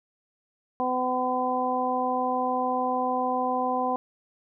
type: harmonic tone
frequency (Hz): 253.1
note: B3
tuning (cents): +43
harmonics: 1 / 2 / 3 / 4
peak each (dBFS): -31 / -30 / -27 / -29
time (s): 0.8-3.96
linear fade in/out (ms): 0
effects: none